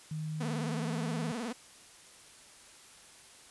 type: tone with pitch glide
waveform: sine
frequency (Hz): 155.56 to 161.23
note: D#3 to E3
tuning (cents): 0 to -38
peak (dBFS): -34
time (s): 0.11-1.32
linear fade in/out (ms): 5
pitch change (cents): +62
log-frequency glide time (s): 0.57-0.93
type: tone with vibrato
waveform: sawtooth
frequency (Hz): 233.1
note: A#3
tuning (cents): 0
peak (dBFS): -31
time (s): 0.4-1.53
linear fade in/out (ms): 10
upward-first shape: sine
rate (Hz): 19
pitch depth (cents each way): 150
effects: white hiss -55 dBFS RMS until 3.5 s + resampled to 24000 Hz